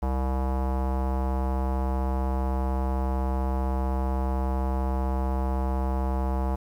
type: tone with low-pass filter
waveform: square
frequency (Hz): 65.41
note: C2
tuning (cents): 0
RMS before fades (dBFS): -26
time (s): 0.02-6.56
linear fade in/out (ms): 10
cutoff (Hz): 890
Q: 2.8
effects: 9-bit